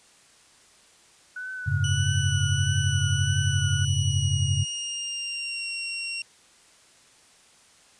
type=tone with vibrato; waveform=sine; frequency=1480 Hz; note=F#6; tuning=in tune; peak=-32 dBFS; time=1.36-3.85 s; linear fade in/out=5 ms; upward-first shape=triangle; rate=1.6 Hz; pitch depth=53 cents each way
type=chord; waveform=sine; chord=F# suspended second; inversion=none; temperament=just; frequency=92.5 / 104.06 / 138.75 Hz; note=F#2 / G#2 / C#3; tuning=0 / +4 / +2 cents; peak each=-26 dBFS; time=1.66-4.65 s; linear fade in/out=20 ms
type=tone with pitch glide; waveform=25% pulse; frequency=2960 to 2746 Hz; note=F#7 to F7; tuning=0 to -30 cents; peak=-26 dBFS; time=1.84-6.22 s; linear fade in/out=2 ms; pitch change=-130 cents; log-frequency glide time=3.76-5.67 s
effects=white hiss -56 dBFS RMS until 7.99 s + resampled to 22050 Hz